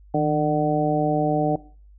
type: harmonic tone with a mistuned harmonic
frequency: 150 Hz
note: D3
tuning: 37 cents sharp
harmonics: 1 / 2 / 3 / 4 / 5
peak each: -25 / -23 / -26 / -25 / -24 dBFS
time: 0.14-1.56 s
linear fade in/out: 5 ms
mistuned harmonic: 1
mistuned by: +77 cents
effects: noise-tail reverb RT60 0.4 s tail -18 dB re dry + added 50 Hz sine -46 dBFS peak until 1.98 s